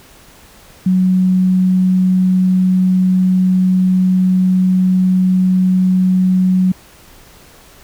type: tone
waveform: sine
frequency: 185 Hz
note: F#3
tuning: in tune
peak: -9 dBFS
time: 0.86-6.72 s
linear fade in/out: 5 ms
effects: pink hiss -43 dBFS RMS until 7.83 s